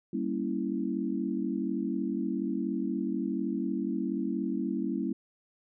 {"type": "chord", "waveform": "sine", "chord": "G diminished seventh", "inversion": "none", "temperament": "equal", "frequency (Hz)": [196, 233.1, 277.2, 329.6], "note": ["G3", "Bb3", "Db4", "Fb4"], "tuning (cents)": [0, 0, 0, 0], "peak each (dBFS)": -34, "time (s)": [0.13, 5.13], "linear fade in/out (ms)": 5, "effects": []}